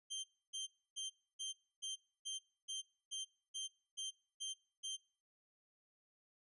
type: tone bursts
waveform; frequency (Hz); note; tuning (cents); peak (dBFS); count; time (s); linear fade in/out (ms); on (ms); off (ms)
25% pulse; 3146; G7; +6; -38; 12; 0.1-4.97; 20; 140; 290
effects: noise-tail reverb RT60 0.5 s tail -23 dB re dry + resampled to 24000 Hz